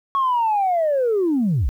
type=linear sweep; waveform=sine; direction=down; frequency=1108.7 to 46.58 Hz; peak=-15 dBFS; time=0.15-1.69 s; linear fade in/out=0 ms; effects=tanh soft clip ceiling -13 dBFS + 9-bit

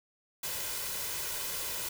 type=noise with comb filter; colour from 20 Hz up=white; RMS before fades=-36 dBFS; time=0.43-1.89 s; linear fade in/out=5 ms; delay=2 ms; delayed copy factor=+0.55; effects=none

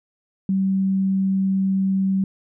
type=tone; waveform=sine; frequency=192.2 Hz; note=G3; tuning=34 cents flat; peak=-17 dBFS; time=0.49-2.24 s; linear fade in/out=2 ms; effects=none

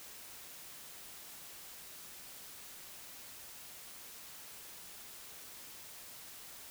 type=silence; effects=white hiss -51 dBFS RMS until 6.7 s

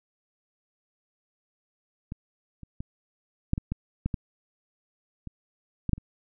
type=clicks; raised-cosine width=5 ms; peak=-22 / -30 / -22 / -10 / -17 / -16 / -14 / -16 / -25 / -15 / -9 / -29 dBFS; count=12; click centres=2.121 / 2.633 / 2.805 / 3.534 / 3.579 / 3.72 / 4.06 / 4.142 / 5.273 / 5.893 / 5.933 / 5.98 s; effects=none

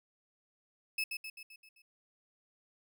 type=tone with echo; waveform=35% pulse; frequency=2600 Hz; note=E7; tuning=24 cents flat; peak=-30 dBFS; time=0.98-1.04 s; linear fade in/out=5 ms; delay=130 ms; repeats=6; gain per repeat=-5 dB; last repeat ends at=1.82 s; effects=none

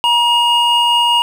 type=tone pair together; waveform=triangle; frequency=950.7 / 2857 Hz; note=A#5 / F7; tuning=+34 / +39 cents; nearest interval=octave + perfect fifth; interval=1905 cents; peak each=-11 dBFS; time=0.04-1.22 s; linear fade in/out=0 ms; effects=none

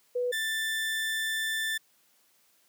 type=tone pair in turn; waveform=sine / 30% pulse; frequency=492.7 / 1770.6 Hz; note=B4 / A6; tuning=-4 / +10 cents; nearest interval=octave + minor seventh; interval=2214 cents; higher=second; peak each=-26 dBFS; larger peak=neither; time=0.15-0.32 / 0.32-1.78 s; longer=second; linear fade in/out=10 ms; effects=white hiss -66 dBFS RMS until 2.68 s + high-pass 150 Hz 12 dB/octave

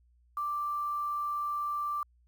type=tone with quantisation; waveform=sine; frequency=1176 Hz; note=D6; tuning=2 cents sharp; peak=-30 dBFS; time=0.37-2.03 s; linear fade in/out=2 ms; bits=9; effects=added 60 Hz sine -62 dBFS peak until 2.27 s

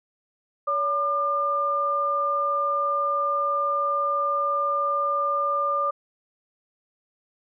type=tone pair together; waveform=sine; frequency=566.8 / 1201 Hz; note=C#5 / D6; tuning=+38 / +38 cents; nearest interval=octave + minor second; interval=1300 cents; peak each=-28 / -22 dBFS; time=0.67-5.91 s; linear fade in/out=10 ms; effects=none

